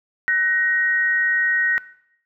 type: tone pair together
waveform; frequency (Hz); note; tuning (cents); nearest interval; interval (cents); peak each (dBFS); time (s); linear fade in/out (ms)
sine; 1500 / 1881.4; F#6 / A#6; +23 / +15; major third; 392; -21 / -18; 0.28-1.78; 0
effects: noise-tail reverb RT60 0.7 s tail -19 dB re dry